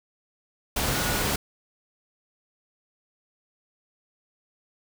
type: tone in noise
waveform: sine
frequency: 1457 Hz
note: F#6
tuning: 27 cents flat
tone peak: -35 dBFS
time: 0.94-1.22 s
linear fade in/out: 5 ms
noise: pink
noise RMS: -26 dBFS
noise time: 0.76-1.36 s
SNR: -12 dB
effects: none